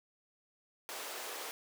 pink high-pass noise, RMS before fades -43 dBFS, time 0.89-1.51 s, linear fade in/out 0 ms, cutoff 410 Hz, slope 24 dB/octave, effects none

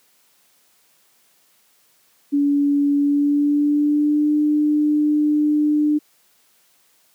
sine tone with pitch glide, 285.6 to 299.1 Hz, D4 to D4, -48 to +32 cents, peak -14 dBFS, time 2.32-5.99 s, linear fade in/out 20 ms, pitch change +80 cents, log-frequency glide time 2.98-4.31 s, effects white hiss -59 dBFS RMS until 7.14 s + high-pass 150 Hz 12 dB/octave

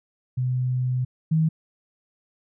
sine tone pair in turn, 126.7 / 159.13 Hz, B2 / D#3, +45 / +39 cents, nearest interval major third, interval 394 cents, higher second, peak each -21 / -17 dBFS, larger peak second, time 0.37-1.05 / 1.31-1.49 s, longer first, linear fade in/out 10 ms, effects none

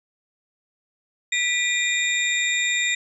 sine tone cluster, 1968 / 2401 / 3683 / 7350 Hz, B6 / D7 / A#7 / A#8, -7 / +38 / -22 / -25 cents, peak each -24 / -25 / -26 / -28 dBFS, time 1.32-2.95 s, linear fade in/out 5 ms, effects none

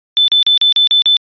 sine tone bursts, 3520 Hz, A7, in tune, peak -7 dBFS, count 7, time 0.17-1.168 s, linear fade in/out 0 ms, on 110 ms, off 38 ms, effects resampled to 11025 Hz

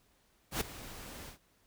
pink noise with ADSR envelope, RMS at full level -31 dBFS, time 0.51-1.38 s, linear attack 100 ms, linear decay 7 ms, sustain -16 dB, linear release 110 ms, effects pink hiss -70 dBFS RMS until 1.66 s

